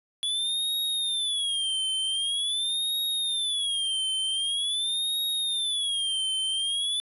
square tone with vibrato, 3408 Hz, G#7, 44 cents sharp, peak -26 dBFS, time 0.23-7 s, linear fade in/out 0 ms, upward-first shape sine, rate 0.45 Hz, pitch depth 170 cents each way, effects resampled to 32000 Hz + 10-bit

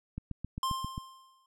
click train, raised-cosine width 5 ms, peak -24 dBFS, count 7, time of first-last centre 0.18-0.979 s, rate 7.51 Hz
square tone with exponential decay, 1054 Hz, C6, 12 cents sharp, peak -28 dBFS, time 0.63-1.46 s, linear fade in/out 2 ms, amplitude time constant 180 ms
effects low-pass 12000 Hz 12 dB/octave

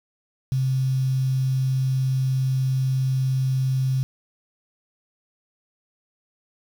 sine tone with quantisation, 131.6 Hz, C3, 10 cents sharp, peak -19 dBFS, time 0.52-4.03 s, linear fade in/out 0 ms, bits 7, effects none

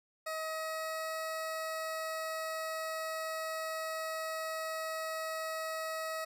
20% pulse tone with pitch glide, 635 to 639.4 Hz, D#5 to D#5, +35 to +47 cents, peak -31 dBFS, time 0.26-6.25 s, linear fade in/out 10 ms, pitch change +12 cents, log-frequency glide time 0.45-1.18 s, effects none

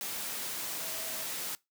sine tone in noise, 647 Hz, E5, 32 cents flat, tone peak -48 dBFS, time 0.8-1.23 s, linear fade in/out 0 ms, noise white, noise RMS -37 dBFS, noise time 0.01-1.55 s, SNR -14 dB, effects noise-tail reverb RT60 0.2 s tail -22 dB re dry + high-pass 150 Hz 12 dB/octave

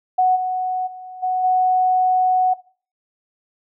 sine tone with level steps, 740 Hz, F#5, in tune, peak -12 / -19 / -32 / -17 / -13 dBFS, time 0.18-2.54 s, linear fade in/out 10 ms, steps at 0.35 / 0.86 / 1.22 / 1.43 s, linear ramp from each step 20 ms, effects noise-tail reverb RT60 0.4 s tail -18 dB re dry

